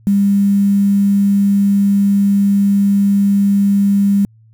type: tone with quantisation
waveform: sine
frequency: 200 Hz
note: G3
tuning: 35 cents sharp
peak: -9 dBFS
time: 0.07-4.25 s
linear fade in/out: 0 ms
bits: 6
effects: added 111 Hz sine -44 dBFS peak until 4.53 s